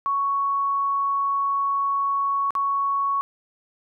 sine tone with dropouts, 1112 Hz, C#6, 5 cents sharp, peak -20 dBFS, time 0.06-3.21 s, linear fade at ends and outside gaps 0 ms, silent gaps 2.506-2.552 s, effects none

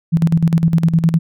sine tone with tremolo, 164.81 Hz, E3, in tune, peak -8 dBFS, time 0.12-1.19 s, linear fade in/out 20 ms, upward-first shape square, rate 9.8 Hz, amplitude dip 70%, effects none

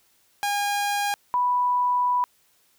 sawtooth / sine tone pair in turn, 814 / 986.4 Hz, G#5 / B5, -35 / -2 cents, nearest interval minor third, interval 333 cents, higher second, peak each -19 dBFS, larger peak neither, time 0.43-1.14 / 1.34-2.24 s, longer second, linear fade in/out 0 ms, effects white hiss -63 dBFS RMS until 2.78 s

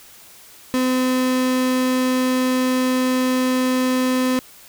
35% pulse tone, 255.7 Hz, C4, 40 cents flat, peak -15 dBFS, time 0.74-4.39 s, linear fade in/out 0 ms, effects white hiss -45 dBFS RMS until 4.68 s

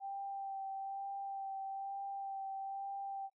sine tone with vibrato, 784 Hz, G5, in tune, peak -39 dBFS, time 0-3.3 s, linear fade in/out 50 ms, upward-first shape sine, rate 1.1 Hz, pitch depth 15 cents each way, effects noise-tail reverb RT60 0.1 s tail -18 dB re dry

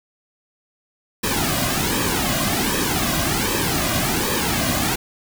pink noise with flanger, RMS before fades -21 dBFS, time 1.23-4.96 s, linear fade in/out 10 ms, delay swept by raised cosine 1.4 to 2.28 ms, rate 1.3 Hz, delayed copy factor -0.7, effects none

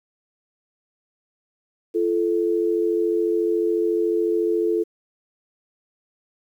sine tone pair together, 342.3 / 436.3 Hz, F4 / A4, -35 / -15 cents, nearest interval major third, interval 420 cents, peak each -21 dBFS, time 1.94-4.84 s, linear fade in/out 20 ms, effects 9-bit

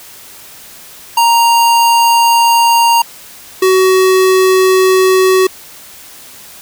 square tone pair in turn, 932.3 / 375.4 Hz, A#5 / F#4, 0 / +25 cents, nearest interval octave + major third, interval 1575 cents, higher first, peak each -7 dBFS, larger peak neither, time 1.17-3.02 / 3.62-5.47 s, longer neither, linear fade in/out 5 ms, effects white hiss -35 dBFS RMS until 6.61 s

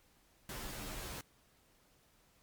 pink noise with comb filter, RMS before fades -44 dBFS, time 0.49-1.21 s, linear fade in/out 2 ms, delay 12 ms, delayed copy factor -0.9, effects pink hiss -69 dBFS RMS until 2.42 s + MP3 96 kbps

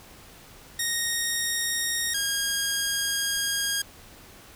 10% pulse tone pair in turn, 1864.7 / 1627.1 Hz, A#6 / G#6, 0 / -36 cents, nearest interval major second, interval 236 cents, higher first, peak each -16 dBFS, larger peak neither, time 0.79-2.14 / 2.14-3.82 s, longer second, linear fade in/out 5 ms, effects pink hiss -49 dBFS RMS until 4.55 s

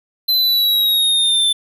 square linear sweep, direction down, 4069 to 3520 Hz, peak -13 dBFS, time 0.28-1.53 s, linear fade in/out 10 ms, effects none

